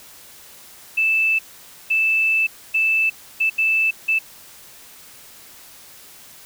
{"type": "tone bursts at uneven times", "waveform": "sine", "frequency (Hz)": 2637, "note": "E7", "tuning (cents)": 0, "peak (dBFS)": -15, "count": 6, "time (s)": [[0.97, 1.39], [1.9, 2.47], [2.74, 3.1], [3.4, 3.5], [3.58, 3.91], [4.08, 4.19]], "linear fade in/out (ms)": 10, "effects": ["white hiss -44 dBFS RMS until 6.45 s"]}